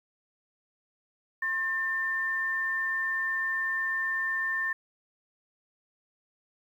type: tone pair together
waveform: sine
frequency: 1068.1 / 1794 Hz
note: C6 / A6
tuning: +35 / +33 cents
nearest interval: major sixth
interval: 898 cents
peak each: -38 / -27 dBFS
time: 1.42-4.73 s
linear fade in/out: 5 ms
effects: 10-bit